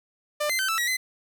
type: tone with pitch steps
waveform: sawtooth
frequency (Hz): 596 / 2070 / 1539 / 1321 / 1917 / 2038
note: D5 / C7 / G6 / E6 / A#6 / C7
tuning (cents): +25 / -19 / -32 / +3 / +48 / -46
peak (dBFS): -20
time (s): 0.4-0.97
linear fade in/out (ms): 10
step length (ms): 95
effects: 9-bit